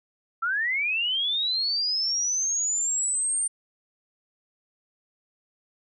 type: linear sweep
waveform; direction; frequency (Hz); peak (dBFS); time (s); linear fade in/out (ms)
sine; up; 1315 to 8890; -23; 0.42-3.48; 10
effects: none